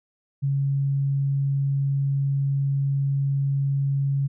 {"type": "tone", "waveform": "sine", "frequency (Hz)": 138.59, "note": "C#3", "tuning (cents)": 0, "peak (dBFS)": -20, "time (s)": [0.42, 4.28], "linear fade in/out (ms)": 20, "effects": []}